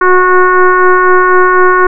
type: tone with frequency modulation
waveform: sine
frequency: 732 Hz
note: F#5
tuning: 19 cents flat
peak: -3 dBFS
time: 0.01-1.87 s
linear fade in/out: 5 ms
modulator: 365 Hz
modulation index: 2.2
effects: none